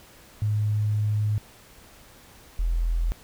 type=tone pair in turn; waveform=sine; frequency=105.7 / 41.95 Hz; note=G#2 / E1; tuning=+31 / +31 cents; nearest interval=octave + major third; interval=1600 cents; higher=first; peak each=-21 dBFS; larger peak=neither; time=0.42-1.38 / 2.59-3.12 s; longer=first; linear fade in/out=0 ms; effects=pink hiss -51 dBFS RMS until 3.23 s